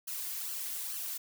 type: noise with flanger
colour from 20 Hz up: blue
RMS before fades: -38 dBFS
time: 0.07-1.18 s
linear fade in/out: 10 ms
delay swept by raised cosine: 0.66 to 2.86 ms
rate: 2.3 Hz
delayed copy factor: +0.75
effects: none